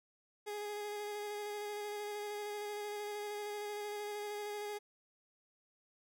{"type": "tone with vibrato", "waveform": "30% pulse", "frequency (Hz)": 415.3, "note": "G#4", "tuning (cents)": 0, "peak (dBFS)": -37, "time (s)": [0.46, 4.79], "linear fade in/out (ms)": 20, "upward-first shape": "square", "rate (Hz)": 13, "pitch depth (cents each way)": 13, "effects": []}